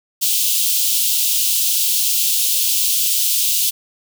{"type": "high-pass noise", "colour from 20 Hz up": "white", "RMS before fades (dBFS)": -17, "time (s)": [0.21, 3.71], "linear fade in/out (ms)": 20, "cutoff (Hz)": 2800, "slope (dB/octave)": 48, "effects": []}